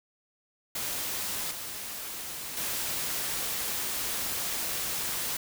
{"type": "noise with level steps", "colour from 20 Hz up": "white", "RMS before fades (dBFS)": [-33, -38, -32], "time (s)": [0.75, 5.37], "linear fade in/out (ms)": 5, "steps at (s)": [1.51, 2.57], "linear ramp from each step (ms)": 2, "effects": []}